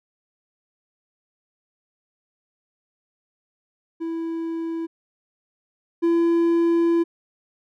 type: tone pair in turn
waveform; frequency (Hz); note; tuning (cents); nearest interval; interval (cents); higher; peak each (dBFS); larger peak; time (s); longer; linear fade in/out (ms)
triangle; 329.6 / 337.1; E4 / E4; 0 / +39; unison; 39; second; -23 / -14; second; 4-4.87 / 6.02-7.04; second; 20
effects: none